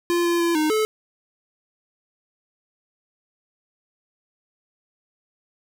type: tone with pitch steps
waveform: square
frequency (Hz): 346.1 / 343.5 / 340 / 308 / 433.1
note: F4 / F4 / F4 / D#4 / A4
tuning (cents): -16 / -29 / -46 / -17 / -27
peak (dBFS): -19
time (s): 0.1-0.85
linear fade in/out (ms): 0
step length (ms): 150
effects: none